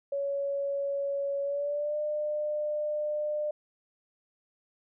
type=tone with pitch glide; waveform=sine; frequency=560 to 600.2 Hz; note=C#5 to D5; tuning=+18 to +38 cents; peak=-28 dBFS; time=0.12-3.51 s; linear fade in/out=5 ms; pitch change=+120 cents; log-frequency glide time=1.43-1.97 s; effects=none